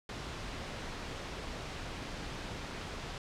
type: noise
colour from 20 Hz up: pink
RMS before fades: -41 dBFS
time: 0.09-3.18 s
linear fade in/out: 2 ms
effects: low-pass 5000 Hz 12 dB/octave